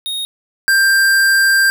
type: tone pair in turn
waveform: square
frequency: 3729 / 1583.3 Hz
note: A#7 / G6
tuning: 0 / +17 cents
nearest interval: octave + minor third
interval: 1483 cents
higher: first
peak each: -20 / -10 dBFS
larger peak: second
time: 0.06-0.25 / 0.68-1.7 s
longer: second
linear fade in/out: 0 ms
effects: none